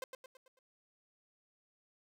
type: tone with echo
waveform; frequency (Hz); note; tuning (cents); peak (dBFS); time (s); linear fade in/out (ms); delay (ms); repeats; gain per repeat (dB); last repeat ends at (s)
sawtooth; 520; C5; -11; -35; 0.02-0.04; 2; 110; 5; -6; 0.59
effects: none